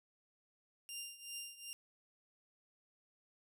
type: tone with tremolo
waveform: 15% pulse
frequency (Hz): 2794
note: F7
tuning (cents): 0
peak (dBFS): -35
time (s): 0.89-1.73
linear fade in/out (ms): 0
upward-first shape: triangle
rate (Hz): 2.6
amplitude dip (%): 85
effects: none